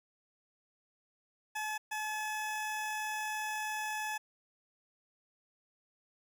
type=tone bursts at uneven times; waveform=20% pulse; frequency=857 Hz; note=A5; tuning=46 cents flat; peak=-30 dBFS; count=2; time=1.55-1.78 / 1.91-4.18 s; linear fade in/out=10 ms; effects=none